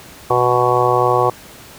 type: harmonic tone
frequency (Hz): 123.47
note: B2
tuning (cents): 0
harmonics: 1 / 3 / 4 / 5 / 6 / 7 / 8 / 9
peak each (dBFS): -23 / -19 / -18 / -23 / -19 / -21 / -23 / -18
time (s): 0.3-1.3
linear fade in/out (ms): 5
effects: pink hiss -39 dBFS RMS until 1.78 s + high-pass 60 Hz 12 dB/octave